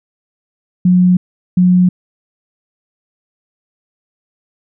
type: tone pair in turn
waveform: sine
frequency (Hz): 180.8 / 180.8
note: F#3 / F#3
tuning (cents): -40 / -40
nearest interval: unison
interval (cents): 0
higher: neither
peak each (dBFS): -6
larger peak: neither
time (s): 0.85-1.17 / 1.57-1.89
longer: neither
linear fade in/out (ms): 5
effects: none